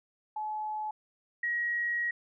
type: tone pair in turn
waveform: sine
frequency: 856 / 1899.6 Hz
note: A5 / A#6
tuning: -48 / +32 cents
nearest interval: octave + major second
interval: 1380 cents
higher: second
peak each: -32 / -28 dBFS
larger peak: second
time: 0.36-0.91 / 1.43-2.11 s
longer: second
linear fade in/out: 5 ms
effects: none